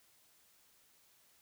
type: silence
effects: white hiss -68 dBFS RMS until 1.41 s